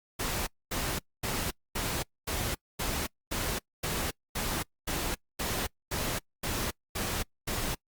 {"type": "noise bursts", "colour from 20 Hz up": "pink", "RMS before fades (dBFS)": -32, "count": 15, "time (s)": [0.19, 7.75], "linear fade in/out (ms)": 10, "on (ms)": 280, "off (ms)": 240, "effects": ["noise-tail reverb RT60 0.1 s tail -26 dB re dry", "Opus 48 kbps"]}